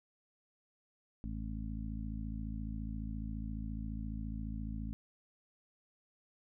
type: harmonic tone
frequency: 54.5 Hz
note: A1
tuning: 16 cents flat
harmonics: 1 / 2 / 3 / 4 / 5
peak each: -40 / -45 / -48 / -44 / -49 dBFS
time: 1.24-4.93 s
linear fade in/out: 0 ms
effects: none